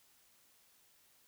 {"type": "silence", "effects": ["white hiss -68 dBFS RMS until 1.27 s"]}